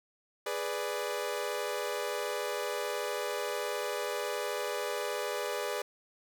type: chord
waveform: sawtooth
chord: G# diminished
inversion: none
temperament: equal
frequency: 415.3 / 493.9 / 587.3 Hz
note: G#4 / B4 / D5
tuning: 0 / 0 / 0 cents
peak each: -33 dBFS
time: 0.46-5.82 s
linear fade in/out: 5 ms
effects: none